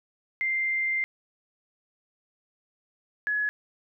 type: tone pair in turn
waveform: sine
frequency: 2093 / 1691.7 Hz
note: C7 / G#6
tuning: 0 / +31 cents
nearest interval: major third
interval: 369 cents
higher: first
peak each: -24 dBFS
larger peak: neither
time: 0.41-1.04 / 3.27-3.49 s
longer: first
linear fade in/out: 0 ms
effects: none